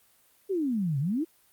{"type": "exponential two-way sweep", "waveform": "sine", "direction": "down then up", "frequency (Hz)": [410, 130.81, 349.8], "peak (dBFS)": -25, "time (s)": [0.49, 1.25], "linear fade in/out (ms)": 20, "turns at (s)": 0.99, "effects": ["white hiss -63 dBFS RMS until 1.52 s", "Opus 32 kbps"]}